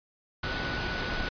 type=tone in noise; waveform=sine; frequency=1480 Hz; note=F#6; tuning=in tune; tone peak=-36 dBFS; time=0.43-1.29 s; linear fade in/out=5 ms; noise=pink; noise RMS=-32 dBFS; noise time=0.43-1.29 s; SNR=-7 dB; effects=resampled to 11025 Hz